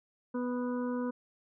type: harmonic tone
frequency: 246.9 Hz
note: B3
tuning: in tune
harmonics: 1 / 2 / 4 / 5 / 6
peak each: -32 / -37 / -43 / -49 / -49 dBFS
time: 0.34-1.11 s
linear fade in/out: 10 ms
effects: none